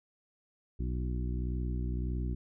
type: harmonic tone with a mistuned harmonic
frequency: 61.74 Hz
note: B1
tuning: in tune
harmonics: 1 / 2 / 3 / 4 / 5 / 6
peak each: -32 / -38 / -42 / -44 / -46 / -48 dBFS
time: 0.79-2.35 s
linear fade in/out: 10 ms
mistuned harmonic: 6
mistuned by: -28 cents
effects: none